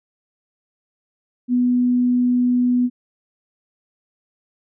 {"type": "tone", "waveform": "sine", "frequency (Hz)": 246.9, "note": "B3", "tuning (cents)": 0, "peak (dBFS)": -14, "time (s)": [1.48, 2.9], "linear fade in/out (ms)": 50, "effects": []}